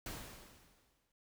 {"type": "noise with exponential decay", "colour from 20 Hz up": "pink", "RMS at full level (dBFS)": -43, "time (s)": [0.06, 1.12], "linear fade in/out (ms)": 2, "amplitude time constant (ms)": 230, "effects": []}